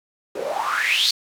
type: noise with band-pass filter sweep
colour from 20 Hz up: white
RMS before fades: -22 dBFS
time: 0.35-1.11 s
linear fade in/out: 5 ms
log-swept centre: 390 to 4500 Hz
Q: 8.1
effects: none